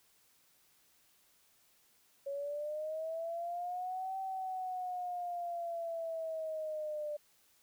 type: linear two-way sweep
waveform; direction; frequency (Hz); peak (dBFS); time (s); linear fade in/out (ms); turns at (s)
sine; up then down; 553 to 770 to 592; -36; 2.26-7.17; 10; 4.18
effects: white hiss -69 dBFS RMS until 7.62 s